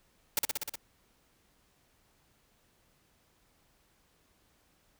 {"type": "noise with echo", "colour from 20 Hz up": "white", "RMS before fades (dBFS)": -27, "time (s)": [0.37, 0.39], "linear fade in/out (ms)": 2, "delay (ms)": 61, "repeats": 6, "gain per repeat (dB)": -2, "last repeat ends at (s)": 0.756, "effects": ["pink hiss -69 dBFS RMS until 4.99 s"]}